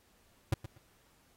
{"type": "tone with echo", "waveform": "square", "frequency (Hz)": 110, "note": "A2", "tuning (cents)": 0, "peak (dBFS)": -25, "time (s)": [0.52, 0.54], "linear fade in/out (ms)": 5, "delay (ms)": 120, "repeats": 2, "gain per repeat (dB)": -14, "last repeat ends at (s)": 0.78, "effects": ["pink hiss -68 dBFS RMS until 1.36 s", "AAC 48 kbps"]}